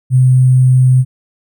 sine tone with sample-and-hold, 128.2 Hz, C3, 35 cents flat, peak -5 dBFS, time 0.1-1.05 s, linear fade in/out 50 ms, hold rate 8820 Hz, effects none

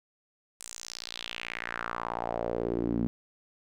sawtooth tone with band-pass filter sweep, 58.27 Hz, A#1, in tune, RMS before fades -34 dBFS, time 0.6-3.07 s, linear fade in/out 0 ms, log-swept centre 8600 to 230 Hz, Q 3.2, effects none

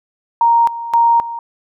sine tone with tremolo, 932.3 Hz, A#5, in tune, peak -8 dBFS, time 0.41-1.39 s, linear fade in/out 2 ms, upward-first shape square, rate 1.9 Hz, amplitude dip 80%, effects none

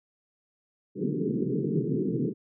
pink band-pass noise, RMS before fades -28 dBFS, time 0.95-2.34 s, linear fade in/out 50 ms, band 130 to 450 Hz, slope 96 dB/octave, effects none

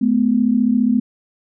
sine tone pair together, 215.3 / 250 Hz, A3 / B3, -37 / +21 cents, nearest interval minor third, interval 258 cents, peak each -16 / -15 dBFS, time 0.01-1 s, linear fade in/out 10 ms, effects none

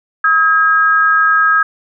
sine tone pair together, 1277 / 1625.3 Hz, D#6 / G#6, +45 / -38 cents, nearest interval major third, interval 417 cents, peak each -11 dBFS, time 0.24-1.63 s, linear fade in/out 5 ms, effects none

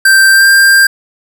square tone with pitch glide, 1568 to 1589 Hz, G6 to G6, 0 to +23 cents, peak -4 dBFS, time 0.05-0.87 s, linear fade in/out 5 ms, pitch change +23 cents, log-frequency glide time 0.31-0.49 s, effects none

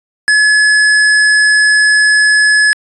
square tone, 1704 Hz, G#6, 44 cents sharp, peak -7 dBFS, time 0.28-2.73 s, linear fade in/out 0 ms, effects resampled to 24000 Hz

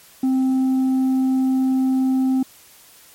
sine tone with tanh clipping, 261.6 Hz, C4, in tune, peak -16 dBFS, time 0.23-2.43 s, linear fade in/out 5 ms, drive 3 dB, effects white hiss -48 dBFS RMS until 3.14 s + MP3 64 kbps

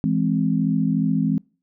sine chord, E augmented, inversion none, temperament equal, 164.81 / 207.7 / 261.6 Hz, E3 / G#3 / B#3, 0 / 0 / 0 cents, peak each -22 dBFS, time 0.04-1.38 s, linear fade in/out 0 ms, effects noise-tail reverb RT60 0.4 s tail -26 dB re dry

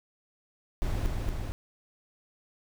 brown noise with echo, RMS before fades -29 dBFS, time 0.82-1.06 s, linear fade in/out 0 ms, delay 230 ms, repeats 2, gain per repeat -2 dB, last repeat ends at 1.52 s, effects none

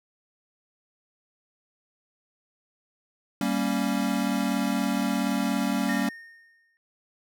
square chord, G diminished, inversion none, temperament equal, 196 / 233.1 / 277.2 Hz, G3 / Bb3 / Db4, 0 / 0 / 0 cents, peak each -29 dBFS, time 3.41-6.09 s, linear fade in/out 2 ms
triangle tone with exponential decay, 1837 Hz, A#6, 26 cents flat, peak -27 dBFS, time 5.89-6.77 s, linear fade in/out 0 ms, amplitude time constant 190 ms
effects none

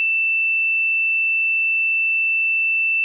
sine tone, 2663 Hz, E7, 17 cents sharp, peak -16 dBFS, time 0-3.04 s, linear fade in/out 0 ms, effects none

